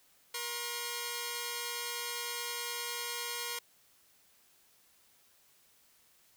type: tone pair together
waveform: 5% pulse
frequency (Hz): 476.2 / 1069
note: A#4 / C6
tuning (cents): +37 / +37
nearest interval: octave + major second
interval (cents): 1400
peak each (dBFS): -27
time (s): 0.34-3.59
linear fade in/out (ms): 5
effects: white hiss -66 dBFS RMS until 6.36 s